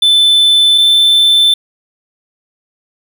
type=tone pair in turn; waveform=triangle; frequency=3520 / 3536 Hz; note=A7 / A7; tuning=0 / +8 cents; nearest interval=unison; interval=8 cents; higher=second; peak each=-4 dBFS; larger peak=neither; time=0.02-0.78 / 0.78-1.54 s; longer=neither; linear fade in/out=5 ms; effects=none